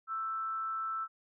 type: tone with frequency modulation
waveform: sine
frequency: 1323 Hz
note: E6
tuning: 6 cents sharp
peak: -33 dBFS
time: 0.07-1.08 s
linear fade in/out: 50 ms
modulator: 232 Hz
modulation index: 0.23
effects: none